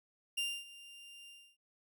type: tone with ADSR envelope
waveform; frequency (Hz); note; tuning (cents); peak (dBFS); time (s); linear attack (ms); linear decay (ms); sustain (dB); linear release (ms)
40% pulse; 2794; F7; 0; -31; 0.37-1.57; 11; 260; -19; 290
effects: none